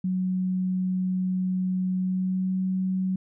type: tone with pitch glide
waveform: sine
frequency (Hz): 185 to 187.26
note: F#3 to F#3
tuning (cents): 0 to +21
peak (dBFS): -23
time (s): 0.04-3.16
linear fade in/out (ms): 5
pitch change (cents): +21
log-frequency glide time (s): 1.97-2.58
effects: none